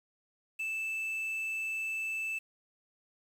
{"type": "tone with quantisation", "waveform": "triangle", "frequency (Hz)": 2638, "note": "E7", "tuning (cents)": 1, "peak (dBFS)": -31, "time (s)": [0.59, 2.39], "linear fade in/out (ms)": 10, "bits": 9, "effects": []}